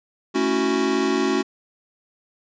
square chord, F# minor seventh, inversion first, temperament equal, 220 / 277.2 / 329.6 / 370 Hz, A3 / C#4 / E4 / F#4, 0 / 0 / 0 / 0 cents, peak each -28 / -24 / -28 / -23 dBFS, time 0.34-1.43 s, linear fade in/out 20 ms, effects resampled to 16000 Hz

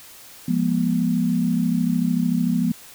sine chord, F diminished, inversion none, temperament equal with one note detuned, 174.61 / 207.7 / 241.4 Hz, F3 / Ab3 / Cb4, 0 / 0 / -39 cents, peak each -22 / -24 / -21 dBFS, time 0.48-2.72 s, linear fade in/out 5 ms, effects white hiss -44 dBFS RMS until 2.94 s

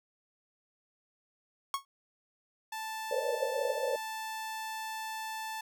45% pulse tone with exponential decay, 1100 Hz, C#6, 14 cents flat, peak -26 dBFS, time 1.74-1.85 s, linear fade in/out 1 ms, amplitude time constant 22 ms
sawtooth tone, 880 Hz, A5, in tune, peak -33 dBFS, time 2.72-5.61 s, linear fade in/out 5 ms
white band-pass noise, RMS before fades -33 dBFS, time 3.11-3.96 s, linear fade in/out 2 ms, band 490 to 580 Hz, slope 96 dB/octave
effects none

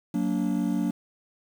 triangle chord, Gb augmented, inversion none, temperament just, 185 / 231.2 / 289.1 Hz, Gb3 / Bb3 / D4, 0 / -14 / -27 cents, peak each -26 dBFS, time 0.14-0.91 s, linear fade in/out 5 ms, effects 8-bit

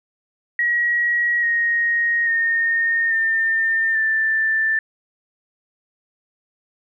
sine tone with pitch steps, 1907 / 1872.1 / 1837.8 / 1804.1 / 1771.1 Hz, A#6 / A#6 / A#6 / A6 / A6, +39 / +7 / -25 / +43 / +11 cents, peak -16 dBFS, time 0.59-4.79 s, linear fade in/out 2 ms, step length 840 ms, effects none

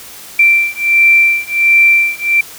sine beating tone pair, 2349 / 2350.4 Hz, D7 / D7, 0 / +1 cents, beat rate 1.4 Hz, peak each -10 dBFS, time 0.39-2.41 s, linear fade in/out 5 ms, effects white hiss -33 dBFS RMS until 2.58 s

